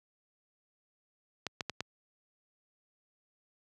clicks, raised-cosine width 0.2 ms, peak -17 dBFS, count 4, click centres 1.467 / 1.608 / 1.697 / 1.806 s, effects high-pass 80 Hz 12 dB/octave

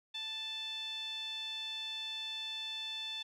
sawtooth tone with band-pass filter, 880 Hz, A5, in tune, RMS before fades -41 dBFS, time 0.14-3.23 s, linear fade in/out 10 ms, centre 3400 Hz, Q 8.4, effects none

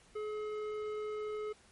triangle tone with tanh clipping, 425.4 Hz, G#4, 42 cents sharp, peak -38 dBFS, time 0.15-1.53 s, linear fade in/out 10 ms, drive 16 dB, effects pink hiss -63 dBFS RMS until 1.71 s + MP3 48 kbps

